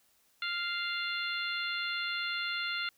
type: harmonic tone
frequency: 697 Hz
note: F5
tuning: 4 cents flat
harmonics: 2 / 3 / 4 / 5 / 6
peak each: -36 / -38 / -39 / -40 / -41 dBFS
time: 0.42-2.89 s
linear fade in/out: 2 ms
effects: white hiss -69 dBFS RMS until 2.97 s